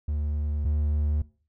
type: tone pair in turn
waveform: triangle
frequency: 74.2 / 74.58 Hz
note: D2 / D2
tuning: +18 / +27 cents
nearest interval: unison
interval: 9 cents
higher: second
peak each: -23 / -20 dBFS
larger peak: second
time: 0.08-0.65 / 0.65-1.22 s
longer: neither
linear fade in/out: 5 ms
effects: noise-tail reverb RT60 0.4 s tail -19 dB re dry